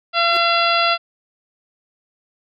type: harmonic tone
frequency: 681 Hz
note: F5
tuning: 44 cents flat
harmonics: 1 / 2 / 3 / 4 / 5 / 6 / 7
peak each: -20 / -18 / -26 / -21 / -24 / -26 / -26 dBFS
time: 0.13-0.98 s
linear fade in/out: 50 ms
type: tone with exponential growth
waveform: sawtooth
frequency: 361.1 Hz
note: F#4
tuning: 42 cents flat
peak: -23 dBFS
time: 0.25-0.37 s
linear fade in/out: 2 ms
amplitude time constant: 24 ms
effects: none